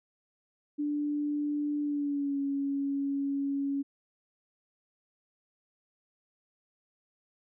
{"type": "tone with pitch glide", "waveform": "sine", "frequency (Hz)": [293.7, 278.7], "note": ["D4", "C#4"], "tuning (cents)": [0, 9], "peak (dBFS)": -28, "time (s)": [0.78, 3.83], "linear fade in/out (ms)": 20, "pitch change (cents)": -91, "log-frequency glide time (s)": [1.81, 2.39], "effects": []}